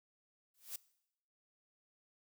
blue noise with exponential growth, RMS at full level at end -39 dBFS, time 0.54-0.76 s, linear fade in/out 5 ms, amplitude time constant 46 ms, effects noise-tail reverb RT60 0.8 s tail -21 dB re dry

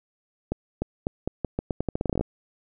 accelerating click train, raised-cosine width 2 ms, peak -12 dBFS, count 18, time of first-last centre 0.52-2.21 s, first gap 300 ms, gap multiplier 0.83, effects none

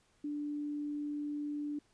sine tone, 293.7 Hz, D4, in tune, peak -35 dBFS, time 0.24-1.79 s, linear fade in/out 5 ms, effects pink hiss -71 dBFS RMS until 1.93 s + resampled to 22050 Hz

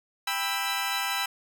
15% pulse chord, E minor, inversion first, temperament equal with one note detuned, 792.6 / 987.8 / 1318.5 Hz, G5 / B5 / E6, +19 / 0 / 0 cents, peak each -25 dBFS, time 0.27-1.26 s, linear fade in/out 5 ms, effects none

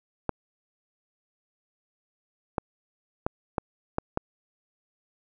clicks, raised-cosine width 1 ms, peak -11 dBFS, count 6, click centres 0.293 / 2.582 / 3.265 / 3.582 / 3.984 / 4.174 s, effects none

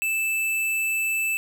square tone, 2637 Hz, E7, in tune, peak -23 dBFS, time 0.02-1.37 s, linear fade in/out 0 ms, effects none

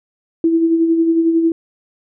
sine tone with tremolo, 329.6 Hz, E4, in tune, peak -9 dBFS, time 0.44-1.52 s, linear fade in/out 2 ms, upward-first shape sine, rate 11 Hz, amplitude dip 45%, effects none

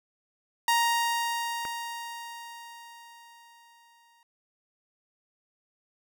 sawtooth tone with exponential decay, 935 Hz, A#5, 5 cents sharp, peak -17 dBFS, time 0.68-4.23 s, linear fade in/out 2 ms, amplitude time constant 770 ms
click, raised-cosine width 0.5 ms, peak -23 dBFS, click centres 1.652 s
effects none

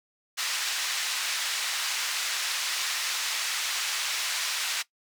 white band-pass noise, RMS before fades -30 dBFS, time 0.37-4.83 s, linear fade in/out 20 ms, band 1300 to 5600 Hz, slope 12 dB/octave, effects noise-tail reverb RT60 0.1 s tail -18 dB re dry

